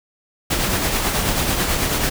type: noise with tremolo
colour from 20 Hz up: pink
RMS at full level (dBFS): -18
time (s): 0.5-2.1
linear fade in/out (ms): 10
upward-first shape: triangle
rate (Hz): 9.2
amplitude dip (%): 45
effects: none